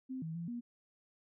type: tone with pitch steps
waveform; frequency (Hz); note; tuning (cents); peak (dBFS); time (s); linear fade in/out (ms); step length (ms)
sine; 260 / 161.3 / 169.3 / 239.1; C4 / E3 / E3 / A#3; -11 / -37 / +46 / +44; -38; 0.09-0.61; 20; 130
effects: none